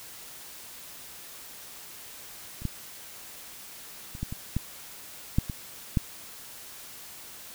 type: clicks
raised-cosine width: 5 ms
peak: -29 / -16 / -28 / -18 / -22 / -14 / -9 / -20 / -10 dBFS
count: 9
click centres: 2.62 / 2.653 / 4.151 / 4.23 / 4.325 / 4.566 / 5.385 / 5.498 / 5.972 s
effects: white hiss -45 dBFS RMS until 7.54 s